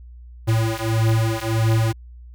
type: beating tone pair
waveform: square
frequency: 111.3 / 112.9 Hz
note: A2 / A2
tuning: +20 / +45 cents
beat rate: 1.6 Hz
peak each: -21 dBFS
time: 0.47-1.93 s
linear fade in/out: 20 ms
effects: added 60 Hz sine -38 dBFS peak until 2.34 s